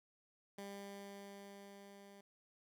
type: tone with level ramp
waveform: 15% pulse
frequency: 199.5 Hz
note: G3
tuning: 31 cents sharp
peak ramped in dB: -40 to -51 dBFS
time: 0.58-2.21 s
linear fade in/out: 5 ms
effects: none